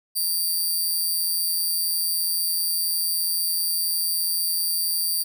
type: tone with amplitude modulation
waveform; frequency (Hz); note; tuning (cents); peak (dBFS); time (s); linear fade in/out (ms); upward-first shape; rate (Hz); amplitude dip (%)
5% pulse; 4699; D8; 0; -12; 0.15-5.24; 20; sine; 169; 65
effects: none